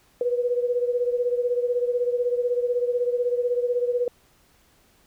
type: beating tone pair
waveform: sine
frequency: 484.8 / 500.8 Hz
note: B4 / B4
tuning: -32 / +24 cents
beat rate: 16 Hz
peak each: -22 / -27 dBFS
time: 0.21-4.08 s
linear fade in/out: 2 ms
effects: pink hiss -60 dBFS RMS until 5.06 s